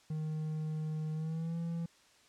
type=tone with pitch glide; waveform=triangle; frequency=155.56 to 167.69 Hz; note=D#3 to E3; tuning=0 to +30 cents; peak=-32 dBFS; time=0.1-1.86 s; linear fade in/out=5 ms; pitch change=+130 cents; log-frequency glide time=1.13-1.57 s; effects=white hiss -64 dBFS RMS until 2.28 s + low-pass 7000 Hz 12 dB/octave